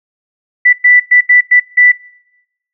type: tone bursts at uneven times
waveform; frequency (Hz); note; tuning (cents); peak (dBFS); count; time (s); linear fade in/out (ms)
sine; 1975.5; B6; 0; -3; 6; 0.65-0.73 / 0.84-1 / 1.11-1.21 / 1.29-1.41 / 1.51-1.6 / 1.77-1.92; 10
effects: noise-tail reverb RT60 0.9 s tail -22 dB re dry